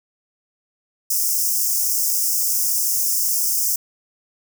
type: high-pass noise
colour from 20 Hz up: white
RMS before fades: -20 dBFS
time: 1.1-3.76 s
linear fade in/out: 5 ms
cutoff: 5100 Hz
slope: 96 dB/octave
effects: none